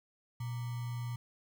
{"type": "tone with sample-and-hold", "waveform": "sine", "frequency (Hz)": 120.5, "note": "B2", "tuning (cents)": -42, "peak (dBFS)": -35, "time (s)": [0.4, 1.16], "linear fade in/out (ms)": 5, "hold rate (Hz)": 1050, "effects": []}